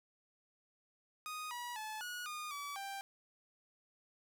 sawtooth tone with pitch steps, 1243 / 967 / 864 / 1456 / 1221 / 1146 / 788 Hz, D#6 / B5 / A5 / F#6 / D#6 / D6 / G5, -2 / -37 / -32 / -28 / -33 / -43 / +9 cents, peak -38 dBFS, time 1.26-3.01 s, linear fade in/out 0 ms, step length 250 ms, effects 11-bit

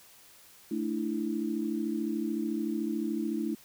sine chord, A suspended fourth, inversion none, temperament equal with one note detuned, 220 / 295.9 / 329.6 Hz, A3 / D4 / E4, 0 / +13 / 0 cents, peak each -33 / -34 / -33 dBFS, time 0.71-3.55 s, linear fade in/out 5 ms, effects white hiss -56 dBFS RMS until 3.64 s

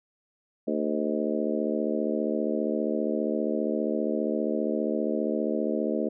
harmonic tone with a mistuned harmonic, 75 Hz, D2, 37 cents sharp, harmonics 3 / 4 / 5 / 6 / 7 / 8, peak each -30 / -31 / -32 / -33 / -33 / -34 dBFS, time 0.67-6.09 s, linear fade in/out 10 ms, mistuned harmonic 8, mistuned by +76 cents, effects none

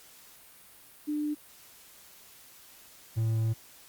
sine / triangle tone pair in turn, 298.5 / 112.01 Hz, D4 / A2, +28 / +31 cents, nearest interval octave + perfect fourth, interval 1697 cents, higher first, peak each -28 / -23 dBFS, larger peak second, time 1.07-1.35 / 3.16-3.54 s, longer second, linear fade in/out 20 ms, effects white hiss -54 dBFS RMS until 3.88 s + Opus 48 kbps

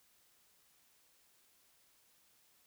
silence, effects white hiss -70 dBFS RMS until 2.66 s

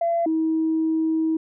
sine tone pair in turn, 678 / 320 Hz, E5 / D#4, +49 / +49 cents, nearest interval octave + minor second, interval 1300 cents, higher first, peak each -18 dBFS, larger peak neither, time 0.01-0.26 / 0.26-1.37 s, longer second, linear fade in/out 5 ms, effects tanh soft clip ceiling -14 dBFS

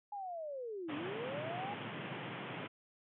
sine linear two-way sweep, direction down then up, 837 to 282.2 to 837 Hz, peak -40 dBFS, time 0.12-1.74 s, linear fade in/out 5 ms, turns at 0.94 s
pink band-pass noise, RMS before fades -44 dBFS, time 0.88-2.68 s, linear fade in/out 20 ms, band 110 to 3300 Hz, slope 96 dB/octave
effects none

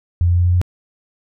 sine tone with pitch steps, 86.9 / 87.5 / 88.11 / 88.73 / 89.34 Hz, F2 / F2 / F2 / F2 / F2, -8 / +4 / +16 / +28 / +40 cents, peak -11 dBFS, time 0.21-0.615 s, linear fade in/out 0 ms, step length 81 ms, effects none

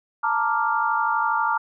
sine chord, Bb major seventh, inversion third, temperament equal, 880 / 932.3 / 1174.7 / 1396.9 Hz, A5 / Bb5 / D6 / F6, 0 / 0 / 0 / 0 cents, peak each -25 dBFS, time 0.23-1.58 s, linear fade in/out 10 ms, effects none

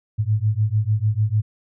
sine beating tone pair, 103.9 / 110.6 Hz, G#2 / A2, +1 / +9 cents, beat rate 6.7 Hz, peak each -20 dBFS, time 0.18-1.42 s, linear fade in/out 20 ms, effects none

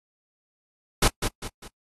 pink noise with echo, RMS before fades -18 dBFS, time 1.02-1.08 s, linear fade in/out 5 ms, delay 200 ms, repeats 3, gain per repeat -8 dB, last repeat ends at 1.68 s, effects noise-tail reverb RT60 0.1 s tail -26 dB re dry + AAC 32 kbps

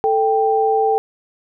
sine tone pair together, 441.1 / 786 Hz, A4 / G5, +4 / +4 cents, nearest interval minor seventh, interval 1000 cents, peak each -16 dBFS, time 0.04-0.98 s, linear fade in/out 0 ms, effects none

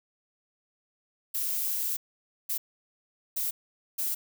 violet noise bursts at uneven times, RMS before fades -30 dBFS, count 4, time 1.34-1.97 / 2.49-2.58 / 3.36-3.51 / 3.98-4.15 s, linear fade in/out 10 ms, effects none

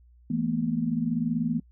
sine chord, E suspended fourth, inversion none, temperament equal with one note detuned, 164.81 / 220 / 240.6 Hz, E3 / A3 / B3, 0 / 0 / -45 cents, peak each -30 / -29 / -27 dBFS, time 0.3-1.6 s, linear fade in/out 5 ms, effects noise-tail reverb RT60 0.1 s tail -26 dB re dry + added 60 Hz sine -53 dBFS peak until 1.71 s

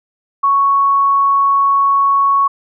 sine tone, 1110 Hz, C#6, 2 cents sharp, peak -9 dBFS, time 0.43-2.48 s, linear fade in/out 10 ms, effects none

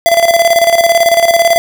square tone with tremolo, 676 Hz, E5, 43 cents sharp, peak -5 dBFS, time 0.06-1.58 s, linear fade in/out 0 ms, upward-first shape square, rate 18 Hz, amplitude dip 60%, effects 7-bit

